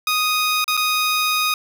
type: tone with dropouts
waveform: 15% pulse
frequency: 1244.5 Hz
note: D#6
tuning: in tune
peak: -11 dBFS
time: 0.07-1.54 s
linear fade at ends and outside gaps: 2 ms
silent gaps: 0.643-0.679 / 0.769-0.774 s
effects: none